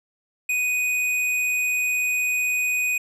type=tone with tanh clipping; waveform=sine; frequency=2489 Hz; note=D#7; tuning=in tune; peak=-22 dBFS; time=0.49-2.98 s; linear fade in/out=5 ms; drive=15 dB; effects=resampled to 32000 Hz

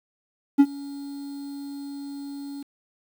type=tone with ADSR envelope; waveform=triangle; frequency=281.2 Hz; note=C#4; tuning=25 cents sharp; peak=-7 dBFS; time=0.58-2.63 s; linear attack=21 ms; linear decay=54 ms; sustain=-24 dB; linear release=7 ms; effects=8-bit

